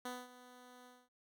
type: tone with ADSR envelope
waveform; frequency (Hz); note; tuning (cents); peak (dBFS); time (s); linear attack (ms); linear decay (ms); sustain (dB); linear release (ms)
10% pulse; 248.9; B3; +14; -32; 0.05-1.09; 5; 220; -16; 230
effects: none